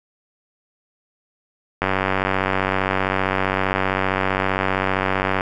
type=click train; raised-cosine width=0.5 ms; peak=-4 dBFS; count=343; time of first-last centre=1.82-5.409 s; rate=95.3 Hz; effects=none